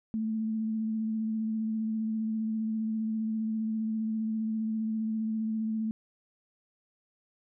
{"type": "tone with vibrato", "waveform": "sine", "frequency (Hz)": 220, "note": "A3", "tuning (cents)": 0, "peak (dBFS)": -28, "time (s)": [0.14, 5.91], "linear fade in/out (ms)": 0, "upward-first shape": "sine", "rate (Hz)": 15, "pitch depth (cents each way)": 20, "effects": []}